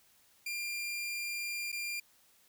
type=tone with dropouts; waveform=sawtooth; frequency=2393 Hz; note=D7; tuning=32 cents sharp; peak=-32 dBFS; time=0.46-2 s; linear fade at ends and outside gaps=5 ms; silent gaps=1.719-1.726 s; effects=white hiss -66 dBFS RMS until 2.48 s